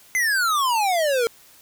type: exponential sweep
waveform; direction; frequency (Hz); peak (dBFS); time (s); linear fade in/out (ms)
square; down; 2093 to 451; -19; 0.15-1.27; 0
effects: white hiss -51 dBFS RMS until 1.61 s